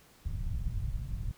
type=low-pass noise; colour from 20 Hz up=pink; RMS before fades=-34 dBFS; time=0.25-1.32 s; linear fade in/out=10 ms; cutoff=130 Hz; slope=24 dB/octave; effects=pink hiss -60 dBFS RMS until 1.37 s